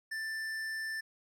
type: tone with tanh clipping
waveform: sine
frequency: 1771 Hz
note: A6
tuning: 11 cents sharp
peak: -37 dBFS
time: 0.11-1.01 s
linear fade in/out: 10 ms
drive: 13 dB
effects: none